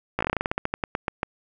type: slowing click train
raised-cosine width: 0.5 ms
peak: -9 dBFS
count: 18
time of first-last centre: 0.19-1.231 s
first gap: 16 ms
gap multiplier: 1.15
effects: none